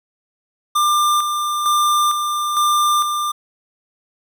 square tone with tremolo, 1194 Hz, D6, 28 cents sharp, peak -14 dBFS, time 0.75-3.32 s, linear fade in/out 10 ms, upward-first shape square, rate 1.1 Hz, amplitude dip 45%, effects none

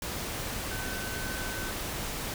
sine tone in noise, 1523 Hz, F#6, 50 cents sharp, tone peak -39 dBFS, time 0.71-1.71 s, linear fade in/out 2 ms, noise pink, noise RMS -35 dBFS, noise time 0.02-2.34 s, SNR -7 dB, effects none

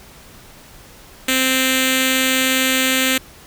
5% pulse tone with notch filter, 260.9 Hz, C4, 5 cents flat, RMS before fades -17 dBFS, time 1.28-3.18 s, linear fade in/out 5 ms, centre 900 Hz, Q 0.52, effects pink hiss -43 dBFS RMS until 3.46 s

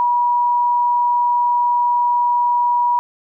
sine tone, 966 Hz, B5, 39 cents flat, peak -13 dBFS, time 0-2.99 s, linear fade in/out 0 ms, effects none

